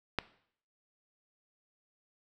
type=click; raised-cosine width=0.3 ms; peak=-13 dBFS; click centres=0.187 s; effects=noise-tail reverb RT60 0.6 s tail -17 dB re dry